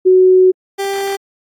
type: tone pair in turn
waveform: sine / 30% pulse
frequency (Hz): 371.2 / 394.5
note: F#4 / G4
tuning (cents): +6 / +11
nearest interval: minor second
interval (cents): 105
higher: second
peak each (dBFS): -5 / -14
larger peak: first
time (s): 0.05-0.52 / 0.78-1.17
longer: first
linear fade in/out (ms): 20
effects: AAC 64 kbps